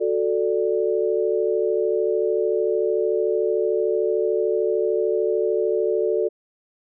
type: chord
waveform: sine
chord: D major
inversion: first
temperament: just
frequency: 367.1 / 440.5 / 587.3 Hz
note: F#4 / A4 / D5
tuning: -14 / +2 / 0 cents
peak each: -23 / -21 / -26 dBFS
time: 0-6.29 s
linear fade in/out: 20 ms
effects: none